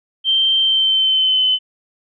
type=tone with pitch glide; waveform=sine; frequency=3136 to 3038 Hz; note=G7 to F#7; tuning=0 to +45 cents; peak=-12 dBFS; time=0.24-1.59 s; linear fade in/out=50 ms; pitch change=-55 cents; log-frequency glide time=0.59-1.45 s; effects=none